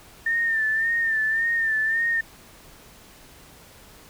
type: tone with vibrato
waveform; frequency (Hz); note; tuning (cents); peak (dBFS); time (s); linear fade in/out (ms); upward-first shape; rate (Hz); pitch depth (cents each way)
sine; 1801; A6; +40; -20; 0.26-2.21; 5; sine; 1.8; 53
effects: pink hiss -49 dBFS RMS until 4.09 s